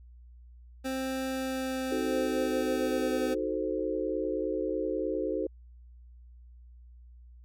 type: tone with pitch glide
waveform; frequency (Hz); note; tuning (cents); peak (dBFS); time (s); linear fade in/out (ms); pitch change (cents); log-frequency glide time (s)
25% pulse; 263.2 to 256; C4 to C4; +10 to -38; -27; 0.84-3.35; 20; -48; 1.28-3.21
type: chord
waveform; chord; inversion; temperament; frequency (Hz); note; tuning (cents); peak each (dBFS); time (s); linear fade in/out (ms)
sine; D# diminished seventh; none; equal; 311.1 / 370 / 440 / 523.3; D#4 / F#4 / A4 / C5; 0 / 0 / 0 / 0; -34; 1.91-5.47; 5
effects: added 60 Hz sine -49 dBFS peak until 7.44 s